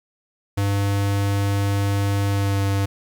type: tone with pitch glide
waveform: square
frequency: 100 to 98.79 Hz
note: G2 to G2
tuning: +35 to +14 cents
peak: -19 dBFS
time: 0.57-2.86 s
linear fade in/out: 10 ms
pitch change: -21 cents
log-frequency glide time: 2.28-2.64 s
effects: 9-bit